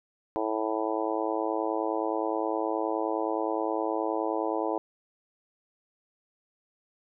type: harmonic tone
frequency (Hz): 109.6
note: A2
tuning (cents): -6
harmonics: 3 / 4 / 5 / 6 / 7 / 8 / 9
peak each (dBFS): -32 / -33 / -34 / -35 / -35 / -36 / -37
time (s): 0.36-4.78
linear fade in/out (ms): 0
effects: none